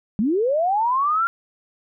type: linear sweep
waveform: sine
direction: up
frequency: 190.5 to 1398 Hz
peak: -17 dBFS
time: 0.19-1.27 s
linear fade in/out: 0 ms
effects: none